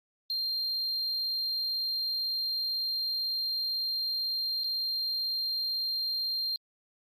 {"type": "tone with dropouts", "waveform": "sine", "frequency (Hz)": 4186, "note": "C8", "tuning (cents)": 0, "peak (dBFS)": -26, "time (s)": [0.3, 6.56], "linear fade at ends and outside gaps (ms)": 1, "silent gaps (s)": [4.636, 4.642], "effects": ["tanh soft clip ceiling -28 dBFS", "Opus 48 kbps"]}